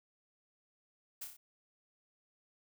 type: noise with echo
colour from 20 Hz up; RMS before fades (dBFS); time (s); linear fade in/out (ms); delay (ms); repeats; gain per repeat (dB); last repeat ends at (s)
blue; -42; 1.21-1.25; 10; 30; 4; -4; 1.37
effects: none